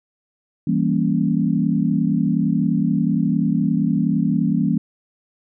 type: chord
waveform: sine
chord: E diminished seventh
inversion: none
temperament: equal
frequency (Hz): 164.81 / 196 / 233.1 / 277.2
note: E3 / G3 / Bb3 / Db4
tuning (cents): 0 / 0 / 0 / 0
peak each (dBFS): -21 / -21 / -21 / -23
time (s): 0.67-4.78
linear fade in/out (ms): 5
effects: none